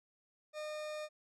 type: tone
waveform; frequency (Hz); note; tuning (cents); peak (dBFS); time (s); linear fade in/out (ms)
40% pulse; 609; D#5; -37; -39; 0.53-1.09; 50
effects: low-pass 8000 Hz 12 dB/octave